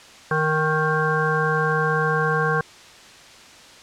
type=harmonic tone with a mistuned harmonic; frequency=155.7 Hz; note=D#3; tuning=2 cents sharp; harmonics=1 / 3 / 5 / 7 / 9 / 10; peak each=-24 / -24 / -29 / -25 / -30 / -24 dBFS; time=0.31-2.61 s; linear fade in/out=2 ms; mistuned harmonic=10; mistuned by=+21 cents; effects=white hiss -45 dBFS RMS until 3.82 s + low-pass 6000 Hz 12 dB/octave